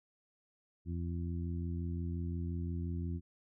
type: harmonic tone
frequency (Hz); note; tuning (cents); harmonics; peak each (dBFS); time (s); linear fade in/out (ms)
85.7; F2; -32; 1 / 2 / 3 / 4; -36 / -41 / -45 / -49; 0.85-3.21; 50
effects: none